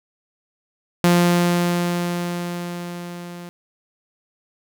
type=tone with level ramp; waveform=sawtooth; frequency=174.61 Hz; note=F3; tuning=in tune; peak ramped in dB=-8 to -30 dBFS; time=1.04-3.49 s; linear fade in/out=0 ms; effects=none